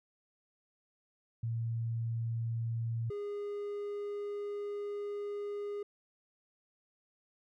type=tone pair in turn; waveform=sine / triangle; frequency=115 / 409.8 Hz; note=A#2 / G#4; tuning=-23 / -23 cents; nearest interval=octave + minor seventh; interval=2200 cents; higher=second; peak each=-32 / -34 dBFS; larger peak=first; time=1.43-3.1 / 3.1-5.83 s; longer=second; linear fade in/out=5 ms; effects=none